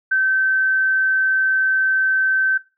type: tone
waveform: sine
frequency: 1543 Hz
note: G6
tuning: 28 cents flat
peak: -14 dBFS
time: 0.11-2.58 s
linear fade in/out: 10 ms
effects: noise-tail reverb RT60 0.3 s tail -19 dB re dry